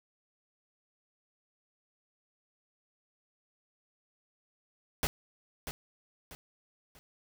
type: noise with echo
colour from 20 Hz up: pink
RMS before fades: -30 dBFS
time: 5.03-5.07 s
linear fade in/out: 0 ms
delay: 640 ms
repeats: 3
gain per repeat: -9 dB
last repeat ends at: 6.99 s
effects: none